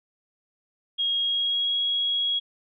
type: tone with pitch glide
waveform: sine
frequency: 3273 to 3315 Hz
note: G#7 to G#7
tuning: -26 to -4 cents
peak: -22 dBFS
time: 0.98-2.4 s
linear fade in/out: 20 ms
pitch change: +22 cents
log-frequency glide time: 1.2-1.78 s
effects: none